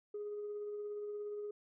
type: tone with tremolo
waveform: sine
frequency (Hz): 415.3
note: G#4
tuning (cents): 0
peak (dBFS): -37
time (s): 0.14-1.51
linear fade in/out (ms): 5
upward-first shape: triangle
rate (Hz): 17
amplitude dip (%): 30
effects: tanh soft clip ceiling -36 dBFS